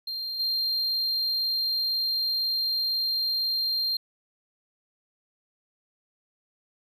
triangle tone with level steps, 4186 Hz, C8, in tune, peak -29 / -23 dBFS, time 0.07-3.97 s, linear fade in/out 5 ms, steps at 0.39 s, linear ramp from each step 10 ms, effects none

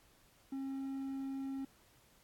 triangle tone, 270.1 Hz, C#4, 45 cents flat, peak -36 dBFS, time 0.52-1.65 s, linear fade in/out 5 ms, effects pink hiss -67 dBFS RMS until 2.23 s + AAC 64 kbps

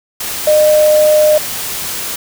sine tone in noise, 609 Hz, D#5, 37 cents flat, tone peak -6 dBFS, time 0.47-1.38 s, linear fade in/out 5 ms, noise white, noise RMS -21 dBFS, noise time 0.2-2.16 s, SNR +12 dB, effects none

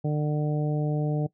harmonic tone, 149.9 Hz, D3, 36 cents sharp, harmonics 1 / 2 / 3 / 4 / 5, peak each -24 / -32 / -33 / -36 / -39 dBFS, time 0.04-1.27 s, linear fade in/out 10 ms, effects noise-tail reverb RT60 0.1 s tail -20 dB re dry

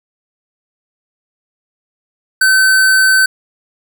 square tone, 1530 Hz, G6, 42 cents flat, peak -8 dBFS, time 2.41-3.26 s, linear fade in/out 5 ms, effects none

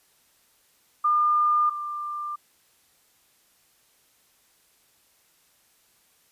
sine tone pair in turn, 1206 / 1192.1 Hz, D6 / D6, +46 / +26 cents, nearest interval unison, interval 20 cents, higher first, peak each -18 / -29 dBFS, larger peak first, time 1.04-1.7 / 1.7-2.36 s, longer neither, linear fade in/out 10 ms, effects white hiss -63 dBFS RMS until 6.31 s + resampled to 32000 Hz

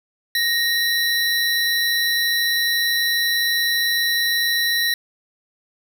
square tone pair together, 1864.7 / 3966 Hz, A#6 / B7, 0 / +7 cents, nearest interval octave + minor second, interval 1307 cents, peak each -21 dBFS, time 0.35-4.94 s, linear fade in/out 2 ms, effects none

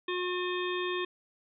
harmonic tone, 360 Hz, F#4, 47 cents flat, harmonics 1 / 3 / 5 / 7 / 9 / 10, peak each -32 / -37 / -39 / -40 / -42 / -42 dBFS, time 0.08-1.05 s, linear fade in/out 5 ms, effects none

